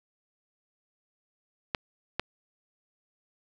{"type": "clicks", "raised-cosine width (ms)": 0.3, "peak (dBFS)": -11, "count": 2, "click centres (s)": [1.748, 2.196], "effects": []}